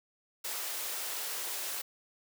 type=high-pass noise; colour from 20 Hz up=white; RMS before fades=-37 dBFS; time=0.44-1.82 s; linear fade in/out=10 ms; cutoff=360 Hz; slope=24 dB/octave; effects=none